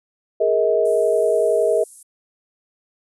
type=chord; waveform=sine; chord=Ab suspended second; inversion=none; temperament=equal with one note detuned; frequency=415.3 / 466.2 / 637.9 Hz; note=Ab4 / Bb4 / Eb5; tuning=0 / 0 / +43 cents; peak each=-20 / -19 / -18 dBFS; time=0.4-1.84 s; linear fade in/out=10 ms
type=high-pass noise; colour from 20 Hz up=white; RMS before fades=-37 dBFS; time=0.85-2.03 s; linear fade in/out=5 ms; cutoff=9100 Hz; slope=24 dB/octave
effects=resampled to 24000 Hz